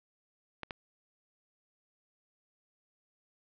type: clicks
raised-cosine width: 0.3 ms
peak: -21 dBFS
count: 2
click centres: 0.633 / 0.708 s
effects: low-pass 4000 Hz 12 dB/octave